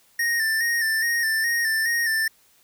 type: tone with vibrato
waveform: square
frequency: 1820 Hz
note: A#6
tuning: 42 cents flat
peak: -21 dBFS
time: 0.19-2.28 s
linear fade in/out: 5 ms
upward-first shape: square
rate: 2.4 Hz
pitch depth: 42 cents each way
effects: white hiss -59 dBFS RMS until 2.63 s